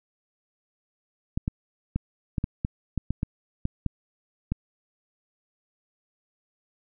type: clicks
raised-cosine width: 5 ms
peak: -13 dBFS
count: 12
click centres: 1.375 / 1.479 / 1.96 / 2.382 / 2.441 / 2.649 / 2.977 / 3.106 / 3.231 / 3.654 / 3.863 / 4.52 s
effects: none